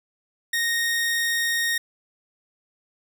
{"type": "tone", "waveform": "sawtooth", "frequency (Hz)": 1859, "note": "A#6", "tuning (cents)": -5, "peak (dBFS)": -18, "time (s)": [0.53, 1.78], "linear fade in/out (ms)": 5, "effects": []}